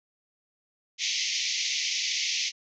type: band-pass noise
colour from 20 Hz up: white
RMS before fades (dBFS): -29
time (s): 0.98-2.52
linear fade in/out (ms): 50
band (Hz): 2000 to 6500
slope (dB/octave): 96
effects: none